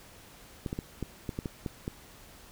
clicks, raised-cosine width 3 ms, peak -20 dBFS, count 9, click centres 0.662 / 0.729 / 0.789 / 1.027 / 1.292 / 1.389 / 1.458 / 1.662 / 1.879 s, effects pink hiss -53 dBFS RMS until 2.51 s

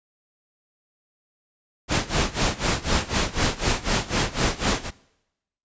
pink noise with tremolo, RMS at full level -20 dBFS, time 1.88-4.91 s, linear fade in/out 50 ms, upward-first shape sine, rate 4 Hz, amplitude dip 90%, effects noise-tail reverb RT60 0.9 s tail -22 dB re dry + resampled to 16000 Hz

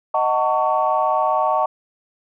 sine chord, D# half-diminished seventh, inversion none, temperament just, 622.3 / 746.7 / 896 / 1120.1 Hz, D#5 / F#5 / A5 / C#6, 0 / +16 / +31 / +18 cents, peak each -21 dBFS, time 0.14-1.66 s, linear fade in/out 5 ms, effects tanh soft clip ceiling -5 dBFS

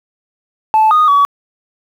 sine tone with pitch steps, 872 / 1236 / 1135 Hz, A5 / D#6 / C#6, -16 / -12 / +41 cents, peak -5 dBFS, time 0.74-1.25 s, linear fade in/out 0 ms, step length 170 ms, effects tanh soft clip ceiling -4 dBFS + 7-bit

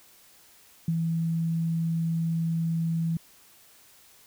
sine tone with ADSR envelope, 164.81 Hz, E3, in tune, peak -21 dBFS, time 0.88-3.17 s, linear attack 3 ms, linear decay 41 ms, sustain -3 dB, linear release 3 ms, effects white hiss -56 dBFS RMS until 4.26 s

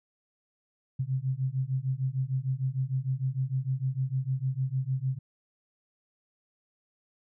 sine beating tone pair, 128.4 / 135 Hz, C3 / C#3, -32 / -45 cents, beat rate 6.6 Hz, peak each -30 dBFS, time 0.99-5.19 s, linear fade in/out 10 ms, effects none

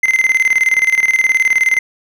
triangle tone with tremolo, 2069 Hz, C7, 20 cents flat, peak -6 dBFS, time 0.03-1.79 s, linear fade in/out 5 ms, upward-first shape square, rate 19 Hz, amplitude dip 75%, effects none

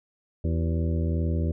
harmonic tone with a mistuned harmonic, 82.41 Hz, E2, in tune, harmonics 1 / 2 / 3 / 4 / 5 / 6 / 7, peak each -24 / -30 / -34 / -36 / -38 / -40 / -41 dBFS, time 0.44-1.52 s, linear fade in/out 5 ms, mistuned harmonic 5, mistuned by -100 cents, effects none

